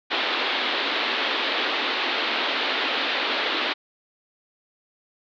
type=band-pass noise; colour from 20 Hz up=white; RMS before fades=-25 dBFS; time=0.1-3.74 s; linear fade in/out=20 ms; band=250 to 4000 Hz; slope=48 dB/octave; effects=none